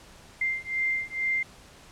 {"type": "beating tone pair", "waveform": "sine", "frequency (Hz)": [2093, 2095.2], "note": ["C7", "C7"], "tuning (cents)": [0, 2], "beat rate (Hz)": 2.2, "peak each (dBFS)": -29, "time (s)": [0.41, 1.43], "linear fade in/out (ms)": 5, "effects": ["pink hiss -51 dBFS RMS until 1.91 s", "low-pass 9000 Hz 12 dB/octave"]}